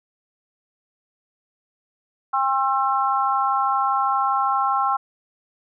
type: harmonic tone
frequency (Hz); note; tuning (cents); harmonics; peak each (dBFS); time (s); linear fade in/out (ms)
267.5; C4; +38; 3 / 4 / 5; -22 / -22 / -23; 2.33-4.97; 10
effects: none